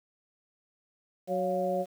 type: harmonic tone with a mistuned harmonic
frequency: 185.5 Hz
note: F#3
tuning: 5 cents sharp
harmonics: 1 / 2 / 3 / 4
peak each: -35 / -35 / -29 / -33 dBFS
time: 1.27-1.86 s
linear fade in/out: 50 ms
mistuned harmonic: 4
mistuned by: -85 cents
effects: 9-bit